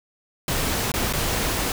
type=noise with dropouts; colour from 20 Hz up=pink; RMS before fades=-24 dBFS; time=0.48-1.72 s; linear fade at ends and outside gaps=1 ms; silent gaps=0.918-0.939 / 1.127-1.135 s; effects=none